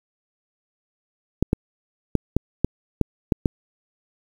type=clicks; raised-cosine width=3 ms; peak=-4 dBFS; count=8; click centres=1.426 / 1.531 / 2.153 / 2.366 / 2.646 / 3.013 / 3.322 / 3.458 s; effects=7-bit